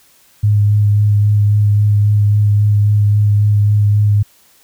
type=tone with vibrato; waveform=sine; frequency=103.83 Hz; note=G#2; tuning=in tune; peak=-8 dBFS; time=0.43-4.23 s; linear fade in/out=10 ms; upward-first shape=sine; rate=3.7 Hz; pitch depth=14 cents each way; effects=white hiss -50 dBFS RMS until 4.63 s